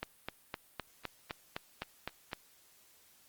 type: click train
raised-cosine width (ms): 0.3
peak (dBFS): -20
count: 10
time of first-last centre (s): 0.03-2.332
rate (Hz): 3.91
effects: white hiss -64 dBFS RMS until 3.28 s + Opus 32 kbps